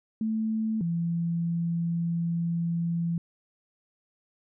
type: tone pair in turn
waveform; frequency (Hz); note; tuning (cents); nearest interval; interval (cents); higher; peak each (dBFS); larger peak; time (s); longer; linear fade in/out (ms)
sine; 220 / 168.89; A3 / E3; 0 / +42; perfect fourth; 458; first; -25; neither; 0.21-0.81 / 0.81-3.18; second; 2
effects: none